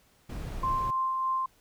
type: noise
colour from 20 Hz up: brown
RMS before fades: -36 dBFS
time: 0.29-0.91 s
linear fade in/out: 10 ms
type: tone with tremolo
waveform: sine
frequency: 1050 Hz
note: C6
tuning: 6 cents sharp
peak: -25 dBFS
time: 0.63-1.46 s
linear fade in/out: 5 ms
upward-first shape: sine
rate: 3.3 Hz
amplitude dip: 25%
effects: pink hiss -64 dBFS RMS until 1.6 s